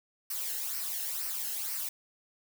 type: noise with flanger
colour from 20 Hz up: blue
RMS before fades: -35 dBFS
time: 0.3-1.89 s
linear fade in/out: 5 ms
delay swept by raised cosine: 0.28 to 0.87 ms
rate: 2.1 Hz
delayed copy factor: -0.6
effects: none